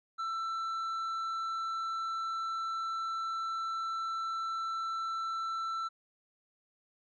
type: tone with tanh clipping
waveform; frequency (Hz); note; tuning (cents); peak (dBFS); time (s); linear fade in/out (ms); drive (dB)
triangle; 1334; E6; +20; -34; 0.18-5.89; 20; 10
effects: none